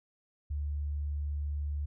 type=tone; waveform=sine; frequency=73 Hz; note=D2; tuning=10 cents flat; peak=-31 dBFS; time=0.5-1.86 s; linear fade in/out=10 ms; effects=none